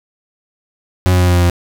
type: tone with pitch steps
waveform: 40% pulse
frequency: 91.3 / 90.46 / 89.63 / 88.8 / 87.99 / 87.18 Hz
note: F#2 / F#2 / F2 / F2 / F2 / F2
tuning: -23 / -39 / +45 / +29 / +13 / -3 cents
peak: -8 dBFS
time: 1.06-1.498 s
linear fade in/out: 0 ms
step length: 73 ms
effects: none